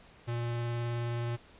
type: tone with vibrato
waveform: square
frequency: 118.6 Hz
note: A#2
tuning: 30 cents sharp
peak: -32 dBFS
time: 0.27-1.37 s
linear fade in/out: 20 ms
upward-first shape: sine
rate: 19 Hz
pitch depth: 10 cents each way
effects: pink hiss -57 dBFS RMS until 1.59 s + resampled to 8000 Hz